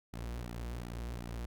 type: tone with flanger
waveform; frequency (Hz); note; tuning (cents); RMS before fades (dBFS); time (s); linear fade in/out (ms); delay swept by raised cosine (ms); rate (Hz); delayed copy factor
sawtooth; 59; A#1; +22; -41; 0.13-1.46; 5; 1.8 to 7.5; 2.7; -0.8
effects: none